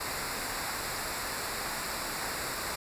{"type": "noise with comb filter", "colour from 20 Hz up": "pink", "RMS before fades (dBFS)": -35, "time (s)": [0, 2.76], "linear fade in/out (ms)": 10, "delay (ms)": 0.32, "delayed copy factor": -0.7, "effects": ["resampled to 32000 Hz"]}